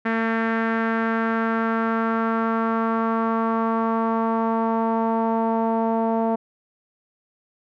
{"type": "tone with low-pass filter sweep", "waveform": "sawtooth", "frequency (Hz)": 225.9, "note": "A3", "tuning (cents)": 46, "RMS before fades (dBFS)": -22, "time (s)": [0.05, 6.36], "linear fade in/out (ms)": 10, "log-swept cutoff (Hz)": [1800, 800], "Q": 3.2, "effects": []}